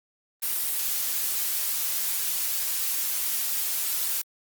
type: noise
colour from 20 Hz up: blue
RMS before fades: -27 dBFS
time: 0.42-4.22 s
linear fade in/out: 10 ms
effects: Opus 32 kbps